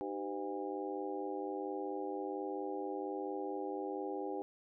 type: harmonic tone with a mistuned harmonic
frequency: 101.3 Hz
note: G#2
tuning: 43 cents flat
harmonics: 3 / 4 / 5 / 6 / 7 / 8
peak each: -43 / -41 / -44 / -52 / -51 / -44 dBFS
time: 0.01-4.42 s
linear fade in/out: 0 ms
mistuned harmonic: 4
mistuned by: -74 cents
effects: none